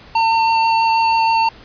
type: tone with vibrato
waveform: square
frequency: 904 Hz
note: A5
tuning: 47 cents sharp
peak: -13 dBFS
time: 0.15-1.49 s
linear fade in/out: 5 ms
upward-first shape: triangle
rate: 6.2 Hz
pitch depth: 11 cents each way
effects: pink hiss -42 dBFS RMS until 1.64 s + resampled to 11025 Hz